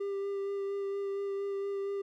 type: tone with vibrato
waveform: triangle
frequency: 397.1 Hz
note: G4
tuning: 22 cents sharp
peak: -30 dBFS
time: 0-2.02 s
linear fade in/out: 10 ms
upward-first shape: sine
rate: 4.3 Hz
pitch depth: 13 cents each way
effects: none